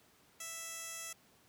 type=tone with band-pass filter; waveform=15% pulse; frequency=659.3 Hz; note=E5; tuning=in tune; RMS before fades=-45 dBFS; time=0.4-1.13 s; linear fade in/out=5 ms; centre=8600 Hz; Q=1.1; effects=pink hiss -66 dBFS RMS until 1.48 s + high-pass 100 Hz 12 dB/octave